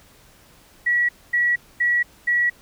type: tone bursts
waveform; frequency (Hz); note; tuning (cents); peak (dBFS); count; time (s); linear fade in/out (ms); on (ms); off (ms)
sine; 1930; B6; -40; -16; 4; 0.86-2.5; 10; 230; 240
effects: pink hiss -52 dBFS RMS until 2.61 s